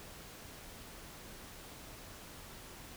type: silence
effects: pink hiss -51 dBFS RMS until 2.96 s